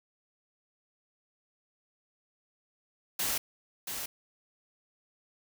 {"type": "noise with echo", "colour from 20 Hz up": "white", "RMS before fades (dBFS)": -31, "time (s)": [3.19, 3.38], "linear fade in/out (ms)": 5, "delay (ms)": 680, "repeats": 1, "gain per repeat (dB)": -6, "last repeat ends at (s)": 4.06, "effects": []}